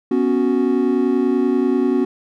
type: chord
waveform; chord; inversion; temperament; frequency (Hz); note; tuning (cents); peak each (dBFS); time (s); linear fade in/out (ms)
triangle; B suspended second; none; equal; 246.9 / 277.2 / 370; B3 / C#4 / F#4; 0 / 0 / 0; -17; 0.11-2.05; 5
effects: none